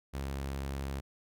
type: tone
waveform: sawtooth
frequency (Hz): 68.4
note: C#2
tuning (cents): -23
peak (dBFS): -31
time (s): 0.13-1.01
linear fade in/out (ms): 20
effects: none